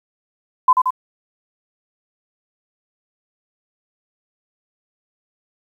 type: tone with echo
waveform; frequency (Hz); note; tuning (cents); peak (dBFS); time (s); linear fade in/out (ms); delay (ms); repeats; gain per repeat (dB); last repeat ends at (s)
sine; 1017; C6; -50; -7; 0.68-0.73; 5; 88; 2; -4; 0.906
effects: 8-bit